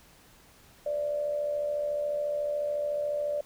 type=tone with amplitude modulation; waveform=sine; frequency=587.3 Hz; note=D5; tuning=in tune; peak=-25 dBFS; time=0.86-3.41 s; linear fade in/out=5 ms; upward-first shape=sine; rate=74 Hz; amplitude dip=50%; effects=pink hiss -57 dBFS RMS until 3.45 s